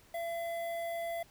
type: tone with notch filter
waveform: square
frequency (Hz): 676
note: E5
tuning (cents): +43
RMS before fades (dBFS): -37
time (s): 0.14-1.23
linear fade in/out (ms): 5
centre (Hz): 5500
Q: 0.6
effects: pink hiss -62 dBFS RMS until 1.3 s